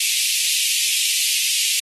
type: high-pass noise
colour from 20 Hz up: pink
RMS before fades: -20 dBFS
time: 0-1.8 s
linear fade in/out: 5 ms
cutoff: 2400 Hz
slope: 48 dB/octave
effects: AAC 32 kbps